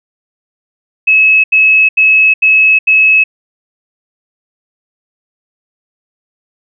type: tone bursts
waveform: sine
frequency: 2581 Hz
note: E7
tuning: 37 cents flat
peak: -4 dBFS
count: 5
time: 1.07-3.24 s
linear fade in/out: 10 ms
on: 370 ms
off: 80 ms
effects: none